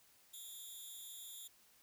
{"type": "tone with amplitude modulation", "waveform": "5% pulse", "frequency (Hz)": 3546, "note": "A7", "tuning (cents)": 13, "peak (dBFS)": -37, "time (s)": [0.33, 1.48], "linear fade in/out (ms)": 10, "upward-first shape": "sine", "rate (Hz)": 274, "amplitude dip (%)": 100, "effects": ["white hiss -68 dBFS RMS until 1.82 s"]}